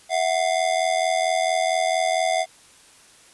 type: ring-modulated tone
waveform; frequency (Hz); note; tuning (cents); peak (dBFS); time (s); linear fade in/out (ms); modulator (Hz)
square; 697; F5; -4; -17; 0.09-2.46; 50; 42.2
effects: white hiss -51 dBFS RMS until 3.33 s + resampled to 24000 Hz

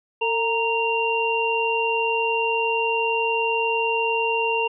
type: tone cluster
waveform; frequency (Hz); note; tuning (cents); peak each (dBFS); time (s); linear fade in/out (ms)
sine; 451.4 / 931 / 2771; A4 / A#5 / F7; +44 / -2 / -14; -24; 0.21-4.68; 10
effects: none

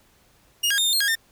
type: tone with pitch steps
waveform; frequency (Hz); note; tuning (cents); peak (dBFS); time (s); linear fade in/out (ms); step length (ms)
sawtooth; 2855 / 1631 / 3653 / 3626 / 4225 / 1638 / 1809; F7 / G#6 / A#7 / A#7 / C8 / G#6 / A6; +37 / -32 / -36 / -49 / +16 / -24 / +48; -16; 0.63-1.155; 10; 75
effects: pink hiss -59 dBFS RMS until 1.31 s

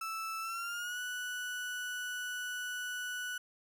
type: tone with pitch glide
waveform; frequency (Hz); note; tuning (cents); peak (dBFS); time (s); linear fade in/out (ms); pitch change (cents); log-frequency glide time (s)
35% pulse; 1318.5 to 1480; E6 to F#6; 0 to 0; -35; 0.01-3.38; 5; +200; 0.4-1
effects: none

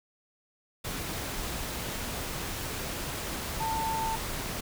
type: tone in noise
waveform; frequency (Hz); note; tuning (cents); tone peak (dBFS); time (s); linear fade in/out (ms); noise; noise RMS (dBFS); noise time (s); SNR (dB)
sine; 893; A5; +25; -29; 3.6-4.16; 10; pink; -35; 0.84-4.61; +3
effects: none

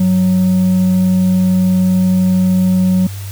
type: tone with hard clipping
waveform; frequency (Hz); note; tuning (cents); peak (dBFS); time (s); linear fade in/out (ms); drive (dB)
triangle; 185; F#3; 0; -8; 0-3.07; 5; 1
effects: added 98 Hz sine -23 dBFS peak until 3.31 s + white hiss -35 dBFS RMS until 3.31 s

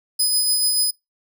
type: tone with tremolo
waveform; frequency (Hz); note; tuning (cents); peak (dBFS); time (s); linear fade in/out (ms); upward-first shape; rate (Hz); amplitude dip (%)
15% pulse; 5010; D#8; +11; -10; 0.19-0.91; 10; sine; 6.9; 30
effects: noise-tail reverb RT60 0.2 s tail -24 dB re dry

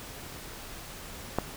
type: click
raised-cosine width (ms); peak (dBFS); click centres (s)
1; -11; 1.386
effects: pink hiss -43 dBFS RMS until 1.56 s

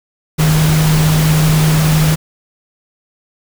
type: tone in noise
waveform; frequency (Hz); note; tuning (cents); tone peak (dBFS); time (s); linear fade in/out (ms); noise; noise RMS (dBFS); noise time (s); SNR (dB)
sine; 155.56; D#3; 0; -9; 0.38-2.16; 20; pink; -18; 0.38-2.16; +6
effects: none

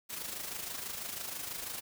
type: noise with amplitude modulation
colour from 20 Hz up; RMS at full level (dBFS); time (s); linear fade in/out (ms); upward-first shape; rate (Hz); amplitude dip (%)
white; -38; 0.09-1.81; 20; sine; 26.1; 55
effects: none

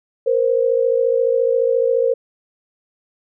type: tone pair together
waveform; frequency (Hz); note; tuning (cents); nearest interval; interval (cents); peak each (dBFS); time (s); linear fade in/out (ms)
sine; 468.9 / 523.3; A#4 / C5; +10 / 0; major second; 190; -16 / -17; 0.26-2.14; 10
effects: none

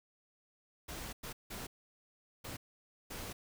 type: noise bursts at uneven times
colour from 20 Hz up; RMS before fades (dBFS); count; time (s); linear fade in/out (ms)
pink; -44; 5; 0.88-1.13 / 1.23-1.33 / 1.5-1.67 / 2.44-2.57 / 3.1-3.33; 10
effects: none

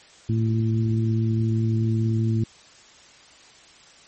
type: harmonic tone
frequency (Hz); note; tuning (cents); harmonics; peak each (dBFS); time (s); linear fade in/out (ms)
111.9; A2; +30; 1 / 2 / 3; -20 / -26 / -30; 0.29-2.44; 5
effects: white hiss -50 dBFS RMS until 4.07 s + MP3 32 kbps

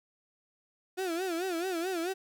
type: tone with vibrato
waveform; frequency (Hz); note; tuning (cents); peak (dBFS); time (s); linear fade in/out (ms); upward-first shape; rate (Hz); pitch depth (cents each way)
35% pulse; 353.9; F4; +23; -29; 0.97-2.14; 20; sine; 4.6; 140
effects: none

